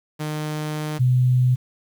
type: tone pair in turn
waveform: sawtooth / sine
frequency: 152.6 / 126.05 Hz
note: D#3 / B2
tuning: -33 / +36 cents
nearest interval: minor third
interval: 331 cents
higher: first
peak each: -21 / -14 dBFS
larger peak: second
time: 0.19-0.99 / 0.99-1.56 s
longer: first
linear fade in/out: 20 ms
effects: 8-bit